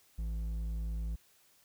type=tone with hard clipping; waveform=sine; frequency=55 Hz; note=A1; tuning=in tune; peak=-35 dBFS; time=0.18-1.16 s; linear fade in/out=10 ms; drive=6 dB; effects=white hiss -66 dBFS RMS until 1.64 s